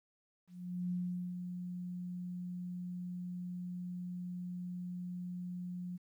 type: tone with ADSR envelope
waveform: sine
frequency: 178.8 Hz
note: F3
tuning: 41 cents sharp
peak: -33 dBFS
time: 0.47-5.98 s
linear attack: 440 ms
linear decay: 430 ms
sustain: -6 dB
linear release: 22 ms
effects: 12-bit